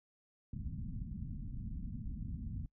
pink low-pass noise, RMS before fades -42 dBFS, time 0.53-2.66 s, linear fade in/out 2 ms, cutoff 240 Hz, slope 48 dB/octave, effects noise-tail reverb RT60 0.1 s tail -23 dB re dry

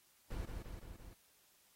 brown noise with echo, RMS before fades -42 dBFS, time 0.3-0.46 s, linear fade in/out 10 ms, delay 170 ms, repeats 4, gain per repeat -3 dB, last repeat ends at 1.14 s, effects white hiss -70 dBFS RMS until 1.75 s + AAC 48 kbps

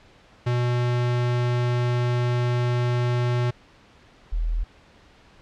square / sine tone pair in turn, 122 / 40.71 Hz, B2 / E1, -21 / -21 cents, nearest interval octave + perfect fifth, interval 1900 cents, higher first, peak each -21 dBFS, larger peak neither, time 0.46-3.51 / 4.32-4.64 s, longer first, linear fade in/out 10 ms, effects pink hiss -53 dBFS RMS until 5.41 s + low-pass 4000 Hz 12 dB/octave

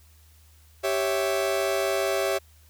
40% pulse chord, C# diminished, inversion second, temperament equal, 392 / 554.4 / 659.3 Hz, G4 / C#5 / E5, 0 / 0 / 0 cents, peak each -27 dBFS, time 0.83-2.39 s, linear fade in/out 20 ms, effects added 77 Hz sine -53 dBFS peak until 2.69 s + white hiss -60 dBFS RMS until 2.69 s

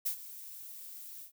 violet noise with ADSR envelope, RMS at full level -31 dBFS, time 0.05-1.32 s, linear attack 16 ms, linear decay 89 ms, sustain -16 dB, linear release 100 ms, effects none

